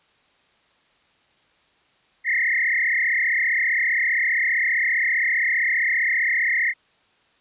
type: tone with frequency modulation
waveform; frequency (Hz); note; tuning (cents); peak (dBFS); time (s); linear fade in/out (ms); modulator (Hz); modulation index
sine; 1985; B6; +8; -18; 2.24-6.74; 50; 35.2; 4.6
effects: white hiss -61 dBFS RMS until 7.4 s + resampled to 8000 Hz